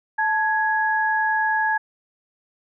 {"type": "tone pair together", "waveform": "sine", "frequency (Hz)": [875, 1666.6], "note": ["A5", "G#6"], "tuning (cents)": [-10, 6], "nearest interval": "major seventh", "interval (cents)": 1116, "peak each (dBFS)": -21, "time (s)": [0.18, 1.78], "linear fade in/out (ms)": 10, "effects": []}